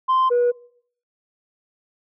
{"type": "tone pair in turn", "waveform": "sine", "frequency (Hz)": [1041, 484.9], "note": ["C6", "B4"], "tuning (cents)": [-9, -32], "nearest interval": "octave + minor second", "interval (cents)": 1323, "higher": "first", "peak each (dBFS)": -13, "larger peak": "neither", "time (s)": [[0.08, 0.3], [0.3, 0.52]], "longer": "neither", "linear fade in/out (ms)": 20, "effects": ["noise-tail reverb RT60 0.6 s tail -23 dB re dry", "tanh soft clip ceiling -13 dBFS"]}